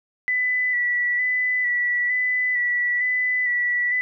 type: tone with vibrato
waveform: sine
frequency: 1975.5 Hz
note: B6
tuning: in tune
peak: -19 dBFS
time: 0.28-4.01 s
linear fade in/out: 0 ms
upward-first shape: square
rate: 1.1 Hz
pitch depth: 21 cents each way
effects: none